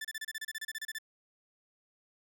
sawtooth tone bursts, 1760 Hz, A6, in tune, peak -33 dBFS, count 15, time 0.01-0.985 s, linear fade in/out 5 ms, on 37 ms, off 30 ms, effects none

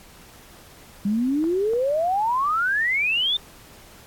sine exponential sweep, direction up, 196 to 3634 Hz, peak -19 dBFS, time 1.05-3.37 s, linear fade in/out 5 ms
clicks, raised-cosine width 1 ms, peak -23 dBFS, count 2, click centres 1.441 / 1.735 s
effects pink hiss -48 dBFS RMS until 4.06 s + AAC 64 kbps

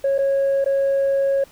sine tone with dropouts, 549 Hz, C#5, 17 cents flat, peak -14 dBFS, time 0.04-1.44 s, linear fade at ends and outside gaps 5 ms, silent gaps 0.181-0.187 / 0.644-0.66 s, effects tanh soft clip ceiling -14 dBFS + pink hiss -50 dBFS RMS until 1.51 s

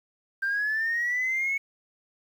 sine linear sweep, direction up, 1568 to 2217 Hz, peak -23 dBFS, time 0.42-1.58 s, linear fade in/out 10 ms, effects tanh soft clip ceiling -21 dBFS + 9-bit

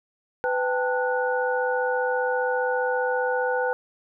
sine tone cluster, 501 / 792 / 887 / 1468 Hz, B4 / G5 / A5 / F#6, +25 / +18 / +14 / -14 cents, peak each -24 / -30 / -30 / -28 dBFS, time 0.44-3.73 s, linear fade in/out 0 ms, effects none

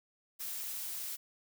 blue noise, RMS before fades -40 dBFS, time 0.39-1.17 s, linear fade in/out 20 ms, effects none

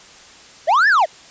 triangle linear two-way sweep, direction up then down, 554.4 to 1800 to 554.4 Hz, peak -9 dBFS, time 0.67-1.06 s, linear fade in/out 20 ms, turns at 0.88 s, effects white hiss -43 dBFS RMS until 1.3 s + resampled to 16000 Hz

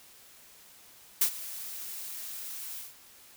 blue noise with ADSR envelope, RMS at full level -22 dBFS, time 1.21-2.95 s, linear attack 6 ms, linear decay 83 ms, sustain -18 dB, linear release 180 ms, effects white hiss -55 dBFS RMS until 3.36 s

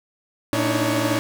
sawtooth tone cluster, 113.9 / 288.8 / 302.2 / 319.4 / 558 Hz, A#2 / D4 / D4 / D#4 / C#5, -40 / -29 / +50 / +45 / +11 cents, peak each -22 dBFS, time 0.53-1.19 s, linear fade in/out 0 ms, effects none

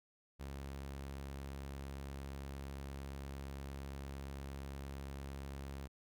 sawtooth tone, 68.7 Hz, C#2, 15 cents flat, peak -40 dBFS, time 0.39-5.88 s, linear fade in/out 20 ms, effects none

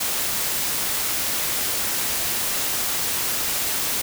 white noise, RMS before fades -24 dBFS, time 0-4.02 s, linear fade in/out 10 ms, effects none

